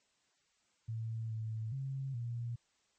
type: tone with pitch steps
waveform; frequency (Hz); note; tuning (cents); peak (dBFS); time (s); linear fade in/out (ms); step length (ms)
sine; 112.7 / 110.6 / 135 / 118.4; A2 / A2 / C#3 / A#2; +42 / +9 / -45 / +27; -36; 0.88-2.56; 10; 420
effects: white hiss -75 dBFS RMS until 2.98 s + MP3 32 kbps